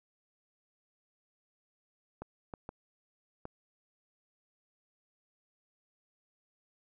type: clicks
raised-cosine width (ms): 1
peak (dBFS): -27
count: 4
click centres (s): 2.22 / 2.538 / 2.691 / 3.454
effects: none